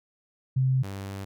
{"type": "tone pair in turn", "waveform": ["sine", "sawtooth"], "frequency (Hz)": [130.81, 98], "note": ["C3", "G2"], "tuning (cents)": [0, 0], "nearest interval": "perfect fourth", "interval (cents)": 500, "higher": "first", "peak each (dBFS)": [-20, -30], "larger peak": "first", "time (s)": [[0.56, 0.83], [0.83, 1.25]], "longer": "second", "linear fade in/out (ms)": 10, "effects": []}